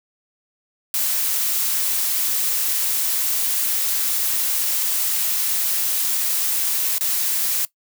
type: noise with dropouts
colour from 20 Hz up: blue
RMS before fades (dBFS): -21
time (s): 0.94-7.65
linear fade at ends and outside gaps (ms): 1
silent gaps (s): 6.982-7.009
effects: noise-tail reverb RT60 0.1 s tail -19 dB re dry